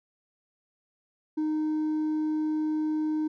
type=tone with hard clipping; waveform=triangle; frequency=308.9 Hz; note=D#4; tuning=12 cents flat; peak=-24 dBFS; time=1.37-3.28 s; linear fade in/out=10 ms; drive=1 dB; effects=none